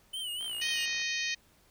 square tone with vibrato, 3000 Hz, F#7, 23 cents sharp, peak -35 dBFS, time 0.13-0.86 s, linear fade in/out 10 ms, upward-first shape sine, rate 4 Hz, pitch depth 90 cents each way
click train, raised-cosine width 0.3 ms, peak -34 dBFS, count 36, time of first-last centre 0.41-1.017 s, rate 57.7 Hz
harmonic tone, 622.3 Hz, D#5, in tune, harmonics 3 / 4 / 5 / 6 / 7 / 8 / 9 / 10, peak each -36 / -35 / -40 / -40 / -39 / -45 / -44 / -42 dBFS, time 0.61-1.35 s, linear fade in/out 10 ms
effects pink hiss -64 dBFS RMS until 1.7 s

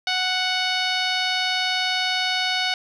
10% pulse tone with low-pass filter, 740 Hz, F#5, in tune, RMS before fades -23 dBFS, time 0.07-2.74 s, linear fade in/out 2 ms, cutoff 4700 Hz, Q 1.7, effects none

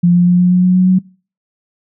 sine tone with pitch steps, 174.61 / 176.13 / 177.66 / 179.21 / 180.77 / 182.34 / 183.93 / 185.53 Hz, F3 / F3 / F3 / F3 / F#3 / F#3 / F#3 / F#3, 0 / +15 / +30 / +45 / -40 / -25 / -10 / +5 cents, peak -6 dBFS, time 0.03-0.99 s, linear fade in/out 10 ms, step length 120 ms, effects noise-tail reverb RT60 0.4 s tail -24 dB re dry

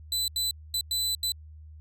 sawtooth tone bursts at uneven times, 4001 Hz, B7, 22 cents sharp, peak -23 dBFS, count 5, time 0.12-0.28 / 0.36-0.51 / 0.74-0.81 / 0.91-1.15 / 1.23-1.32 s, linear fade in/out 2 ms, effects added 77 Hz sine -44 dBFS peak until 1.8 s

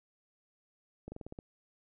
slowing click train, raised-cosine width 2 ms, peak -30 dBFS, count 7, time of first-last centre 1.08-1.389 s, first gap 40 ms, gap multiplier 1.1, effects none

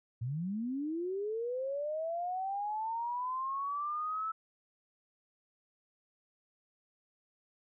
sine linear sweep, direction up, 110 to 1318.5 Hz, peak -33 dBFS, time 0.21-4.32 s, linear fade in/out 10 ms, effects none

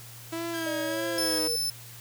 sawtooth tone with vibrato, 326.4 Hz, E4, 17 cents flat, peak -27 dBFS, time 0.32-1.48 s, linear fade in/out 10 ms, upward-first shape sine, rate 1.6 Hz, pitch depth 54 cents each way
sawtooth tone with pitch glide, 1621 to 1637.9 Hz, G#6 to G#6, -42 to -24 cents, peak -32 dBFS, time 0.53-1.4 s, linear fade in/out 20 ms, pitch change +18 cents, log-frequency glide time 0.67-0.76 s
sine exponential sweep, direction down, 607 to 466.2 Hz, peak -32 dBFS, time 0.66-1.56 s, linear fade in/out 5 ms
sawtooth tone, 5274 Hz, E8, in tune, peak -24 dBFS, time 1.18-1.7 s, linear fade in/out 2 ms
effects added 118 Hz sine -47 dBFS peak until 2 s + white hiss -47 dBFS RMS until 2 s

